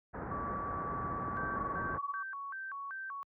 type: low-pass noise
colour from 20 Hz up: pink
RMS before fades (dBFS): -40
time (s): 0.13-1.99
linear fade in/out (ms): 20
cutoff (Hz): 1700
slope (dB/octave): 48
type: tone with pitch glide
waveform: sine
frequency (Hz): 1145 to 1133.8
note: D6 to C#6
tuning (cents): -44 to +39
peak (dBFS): -37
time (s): 0.31-2.23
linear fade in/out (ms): 5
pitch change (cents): -17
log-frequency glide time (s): 1.41-1.75
type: tone with vibrato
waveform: sine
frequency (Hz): 1318.5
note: E6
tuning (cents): 0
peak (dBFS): -39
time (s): 1.37-3.23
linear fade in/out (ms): 0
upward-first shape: square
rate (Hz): 2.6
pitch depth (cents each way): 290
effects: high-pass 60 Hz 12 dB/octave